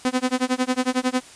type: tone with tremolo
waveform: sawtooth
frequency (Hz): 254.2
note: C4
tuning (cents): -50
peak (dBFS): -13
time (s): 0.05-1.21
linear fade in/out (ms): 0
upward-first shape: sine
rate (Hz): 11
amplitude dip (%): 100
effects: white hiss -45 dBFS RMS until 1.35 s + resampled to 22050 Hz